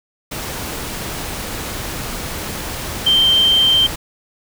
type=tone in noise; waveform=sine; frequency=3136 Hz; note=G7; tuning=in tune; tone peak=-10 dBFS; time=3.06-3.87 s; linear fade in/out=10 ms; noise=pink; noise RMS=-26 dBFS; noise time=0.31-3.96 s; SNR=+13 dB; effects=none